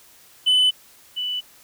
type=tone pair in turn; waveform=sine; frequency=3009 / 2978 Hz; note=F#7 / F#7; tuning=+28 / +11 cents; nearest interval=unison; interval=17 cents; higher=first; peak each=-11 / -23 dBFS; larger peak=first; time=0.46-0.71 / 1.16-1.41 s; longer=neither; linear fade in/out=20 ms; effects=tanh soft clip ceiling -13 dBFS + white hiss -51 dBFS RMS until 1.63 s